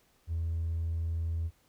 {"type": "tone with hard clipping", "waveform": "sine", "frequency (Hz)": 82.41, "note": "E2", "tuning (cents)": 0, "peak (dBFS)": -30, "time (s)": [0.27, 1.51], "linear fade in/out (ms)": 50, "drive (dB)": 1, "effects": ["pink hiss -68 dBFS RMS until 1.68 s"]}